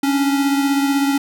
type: beating tone pair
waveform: square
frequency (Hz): 277.4 / 293.4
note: C#4 / D4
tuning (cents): +1 / -2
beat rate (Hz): 16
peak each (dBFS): -16 / -25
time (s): 0.03-1.18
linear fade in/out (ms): 5
effects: none